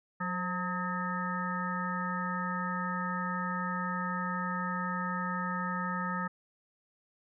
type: harmonic tone with a mistuned harmonic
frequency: 181.2 Hz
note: F#3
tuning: 36 cents flat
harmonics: 1 / 3 / 5 / 7 / 9 / 10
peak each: -35 / -45 / -40 / -35 / -44 / -40 dBFS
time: 0.2-6.28 s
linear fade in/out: 10 ms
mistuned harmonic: 3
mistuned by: -54 cents
effects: none